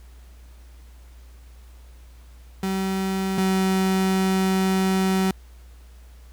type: tone pair in turn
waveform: 35% pulse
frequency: 191.2 / 189.55 Hz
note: G3 / F#3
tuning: -43 / +42 cents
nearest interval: unison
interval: 15 cents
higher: first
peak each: -21 / -17 dBFS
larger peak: second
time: 2.63-3.38 / 3.38-5.31 s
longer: second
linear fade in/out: 2 ms
effects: added 60 Hz sine -43 dBFS peak until 6.32 s + pink hiss -57 dBFS RMS until 6.32 s